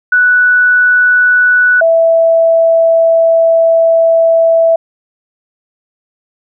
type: tone pair in turn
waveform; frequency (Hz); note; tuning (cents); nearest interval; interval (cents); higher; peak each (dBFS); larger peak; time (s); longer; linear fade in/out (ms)
sine; 1480 / 659.3; F#6 / E5; 0 / 0; octave + major second; 1400; first; -5; neither; 0.12-1.81 / 1.81-4.76; second; 5
effects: none